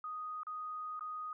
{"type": "tone with dropouts", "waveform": "sine", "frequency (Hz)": 1244.5, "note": "D#6", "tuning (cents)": 0, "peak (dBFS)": -39, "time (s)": [0.04, 1.33], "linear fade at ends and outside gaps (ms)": 2, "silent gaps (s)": [[0.433, 0.468], [0.994, 1.008]], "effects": []}